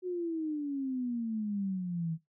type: exponential sweep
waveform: sine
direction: down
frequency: 370 to 158.6 Hz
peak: -31 dBFS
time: 0.02-2.18 s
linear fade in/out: 50 ms
effects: noise-tail reverb RT60 0.2 s tail -17 dB re dry